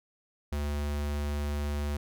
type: tone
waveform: square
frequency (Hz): 73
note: D2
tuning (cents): -10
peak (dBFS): -30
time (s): 0.52-1.97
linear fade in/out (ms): 5
effects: none